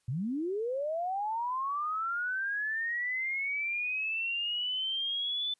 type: linear sweep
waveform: sine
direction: up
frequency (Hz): 110 to 3520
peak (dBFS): -30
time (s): 0.08-5.54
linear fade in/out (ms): 5
effects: white hiss -75 dBFS RMS until 5.59 s + resampled to 24000 Hz